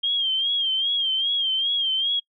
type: tone with vibrato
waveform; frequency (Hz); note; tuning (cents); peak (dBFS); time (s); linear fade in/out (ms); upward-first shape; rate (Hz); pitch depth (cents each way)
sine; 3204; G7; +37; -20; 0.03-2.2; 10; sine; 2.5; 72
effects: noise-tail reverb RT60 0.1 s tail -26 dB re dry